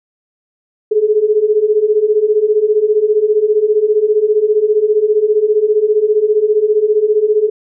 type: beating tone pair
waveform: sine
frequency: 415.3 / 430.3 Hz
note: G#4 / A4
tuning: 0 / -39 cents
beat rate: 15 Hz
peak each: -14 / -11 dBFS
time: 0.91-7.5 s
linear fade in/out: 10 ms
effects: none